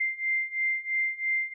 sine beating tone pair, 2091 / 2094 Hz, C7 / C7, -2 / +1 cents, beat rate 3 Hz, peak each -30 / -28 dBFS, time 0-1.54 s, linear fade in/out 10 ms, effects none

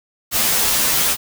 white noise with comb filter, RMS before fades -17 dBFS, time 0.31-1.17 s, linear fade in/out 50 ms, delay 11 ms, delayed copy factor -0.95, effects none

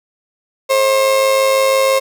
35% pulse tone with amplitude modulation, 534 Hz, C5, 35 cents sharp, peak -7 dBFS, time 0.69-2 s, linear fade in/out 20 ms, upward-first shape sine, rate 106 Hz, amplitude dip 45%, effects none

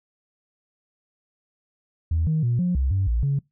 sine tone with pitch steps, 81.2 / 157.3 / 119.7 / 178.3 / 66.1 / 96 / 57.8 / 139.8 Hz, E2 / D#3 / A#2 / F3 / C2 / G2 / A#1 / C#3, -26 / +19 / +46 / +36 / +18 / -36 / -14 / +15 cents, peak -18 dBFS, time 2.11-3.39 s, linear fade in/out 5 ms, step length 160 ms, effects noise-tail reverb RT60 0.2 s tail -25 dB re dry + tanh soft clip ceiling -15 dBFS

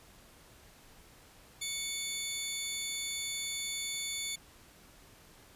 20% pulse tone pair together, 2217 / 3510 Hz, C#7 / A7, 0 / -5 cents, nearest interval minor sixth, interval 795 cents, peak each -34 / -31 dBFS, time 1.61-4.36 s, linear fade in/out 10 ms, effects pink hiss -58 dBFS RMS until 5.55 s + resampled to 32000 Hz

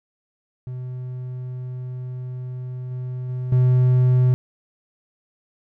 triangle tone with level steps, 126.4 Hz, B2, 41 cents sharp, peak -26 / -24 / -22 / -11 dBFS, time 0.67-4.34 s, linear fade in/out 0 ms, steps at 2.91 / 3.29 / 3.52 s, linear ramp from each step 2 ms, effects none

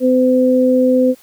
sine tone pair together, 255 / 510 Hz, C4 / C5, -44 / -44 cents, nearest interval octave, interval 1200 cents, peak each -12 dBFS, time 0-1.15 s, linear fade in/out 50 ms, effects white hiss -48 dBFS RMS until 1.22 s

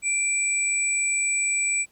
sine tone pair together, 2349 / 7901 Hz, D7 / B8, 0 / 0 cents, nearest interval octave + major sixth, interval 2100 cents, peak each -24 dBFS, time 0.02-1.86 s, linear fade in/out 50 ms, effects pink hiss -62 dBFS RMS until 1.91 s

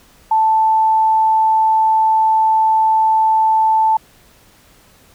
sine tone, 880 Hz, A5, in tune, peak -10 dBFS, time 0.31-3.97 s, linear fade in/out 5 ms, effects pink hiss -49 dBFS RMS until 5.14 s

